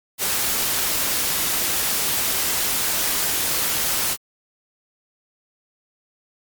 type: noise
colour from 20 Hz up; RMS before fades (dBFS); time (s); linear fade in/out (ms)
white; -22; 0.18-4.17; 50
effects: Opus 48 kbps